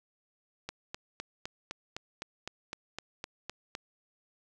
click train, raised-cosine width 0.2 ms, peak -20 dBFS, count 13, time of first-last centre 0.69-3.751 s, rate 3.92 Hz, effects none

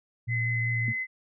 sine tone with vibrato, 116.54 Hz, A#2, in tune, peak -27 dBFS, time 0.27-0.93 s, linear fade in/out 20 ms, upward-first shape sine, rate 5.2 Hz, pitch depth 18 cents each way
sine tone, 2040 Hz, C7, 44 cents flat, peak -28 dBFS, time 0.28-1.07 s, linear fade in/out 50 ms
sine tone with exponential decay, 220 Hz, A3, in tune, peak -29 dBFS, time 0.88-0.99 s, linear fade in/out 2 ms, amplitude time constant 23 ms
effects none

